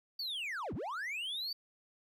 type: linear two-way sweep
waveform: triangle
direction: down then up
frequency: 4644 to 63.1 to 4644 Hz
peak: -35 dBFS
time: 0.19-1.53 s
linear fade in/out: 5 ms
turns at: 0.74 s
effects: none